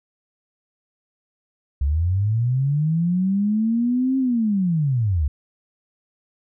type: linear two-way sweep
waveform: sine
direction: up then down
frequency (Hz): 66 to 267.7 to 66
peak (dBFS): -17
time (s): 1.81-5.28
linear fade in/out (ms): 5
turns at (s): 4.18
effects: none